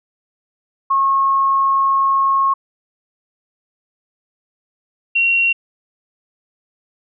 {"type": "tone pair in turn", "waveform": "sine", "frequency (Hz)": [1088, 2742], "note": ["C#6", "F7"], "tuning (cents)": [-33, -32], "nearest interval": "octave + major third", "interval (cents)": 1601, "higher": "second", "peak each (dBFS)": -12, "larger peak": "neither", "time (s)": [[0.9, 2.54], [5.15, 5.53]], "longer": "first", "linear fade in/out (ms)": 10, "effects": []}